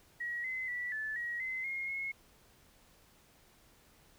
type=tone with pitch steps; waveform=sine; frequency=1910 / 2044 / 1956 / 1741 / 1903 / 2052 / 2144 / 2170 Hz; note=A#6 / C7 / B6 / A6 / A#6 / C7 / C7 / C#7; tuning=+42 / -41 / -17 / -19 / +35 / -34 / +42 / -37 cents; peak=-35 dBFS; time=0.2-2.12 s; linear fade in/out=10 ms; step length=240 ms; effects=pink hiss -64 dBFS RMS until 4.18 s